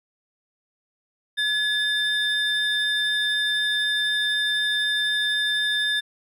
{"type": "tone pair together", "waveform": "triangle", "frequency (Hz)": [1700, 3602], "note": ["G#6", "A7"], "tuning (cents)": [40, 40], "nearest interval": "octave + minor second", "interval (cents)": 1300, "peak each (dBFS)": -22, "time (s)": [1.37, 6.01], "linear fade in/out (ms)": 20, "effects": []}